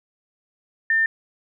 sine tone, 1800 Hz, A6, 39 cents sharp, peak -16 dBFS, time 0.9-1.06 s, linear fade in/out 2 ms, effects none

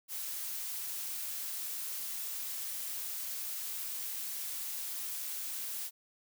blue noise, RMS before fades -39 dBFS, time 0.08-5.91 s, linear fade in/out 50 ms, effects none

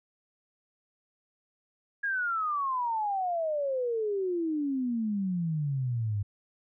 sine exponential sweep, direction down, 1661.2 to 98.8 Hz, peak -27 dBFS, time 2.03-6.23 s, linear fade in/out 10 ms, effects none

